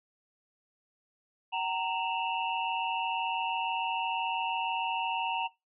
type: tone cluster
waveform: sine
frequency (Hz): 761 / 927 / 2687 / 2878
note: F#5 / A#5 / E7 / F#7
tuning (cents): +48 / -10 / +33 / -49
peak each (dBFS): -36 / -32 / -37 / -39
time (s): 1.52-5.48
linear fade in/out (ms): 20
effects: noise-tail reverb RT60 0.2 s tail -19 dB re dry